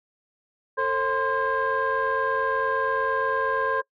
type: tone cluster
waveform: sine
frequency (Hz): 448.4 / 537 / 1041 / 1609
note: A4 / C5 / C6 / G6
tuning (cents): +33 / +45 / -9 / +45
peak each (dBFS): -27 / -27 / -25 / -27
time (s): 0.77-3.82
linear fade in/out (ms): 20
effects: noise-tail reverb RT60 0.1 s tail -23 dB re dry + tanh soft clip ceiling -15 dBFS